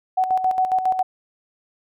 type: tone with tremolo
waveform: sine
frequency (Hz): 748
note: F#5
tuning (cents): +19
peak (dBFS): -15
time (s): 0.17-1.03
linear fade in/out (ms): 10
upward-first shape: square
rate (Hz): 7.3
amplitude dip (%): 60
effects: none